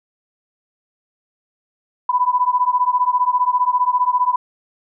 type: beating tone pair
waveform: sine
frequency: 987 / 1002 Hz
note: B5 / B5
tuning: -1 / +25 cents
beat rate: 15 Hz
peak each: -17 dBFS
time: 2.09-4.36 s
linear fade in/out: 5 ms
effects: none